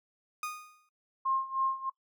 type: tone with exponential decay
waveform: 30% pulse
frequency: 1234 Hz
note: D#6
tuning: 15 cents flat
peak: -29 dBFS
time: 0.43-0.89 s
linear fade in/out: 2 ms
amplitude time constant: 100 ms
type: tone with tremolo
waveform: sine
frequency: 1065 Hz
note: C6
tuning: 30 cents sharp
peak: -25 dBFS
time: 1.25-1.9 s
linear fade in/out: 10 ms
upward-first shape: sine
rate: 3.2 Hz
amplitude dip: 85%
effects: noise-tail reverb RT60 0.1 s tail -21 dB re dry